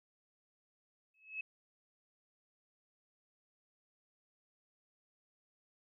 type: tone with exponential growth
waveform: sine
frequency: 2583 Hz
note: E7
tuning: 36 cents flat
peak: -35 dBFS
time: 1.14-1.41 s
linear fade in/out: 5 ms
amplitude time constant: 57 ms
effects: none